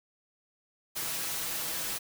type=noise with comb filter; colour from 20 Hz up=white; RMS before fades=-34 dBFS; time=0.95-1.99 s; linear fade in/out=20 ms; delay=6.1 ms; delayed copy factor=+0.7; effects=none